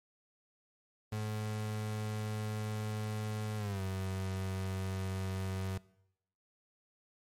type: tone with pitch glide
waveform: 35% pulse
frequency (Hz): 107.2 to 94.95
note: A2 to F#2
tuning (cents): -45 to +45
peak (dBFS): -33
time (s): 1.12-5.78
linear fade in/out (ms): 5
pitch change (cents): -210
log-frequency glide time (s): 3.57-3.82
effects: noise-tail reverb RT60 0.8 s tail -21 dB re dry + MP3 64 kbps